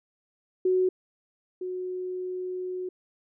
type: tone pair in turn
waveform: sine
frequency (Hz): 370 / 366.6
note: F#4 / F#4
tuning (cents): 0 / -16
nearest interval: unison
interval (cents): 16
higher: first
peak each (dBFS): -20 / -30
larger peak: first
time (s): 0.65-0.89 / 1.61-2.89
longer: second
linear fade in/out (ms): 5
effects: none